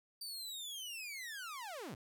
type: linear sweep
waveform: sawtooth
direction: down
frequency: 4668 to 92.5 Hz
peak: -40 dBFS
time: 0.21-1.95 s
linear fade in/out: 5 ms
effects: none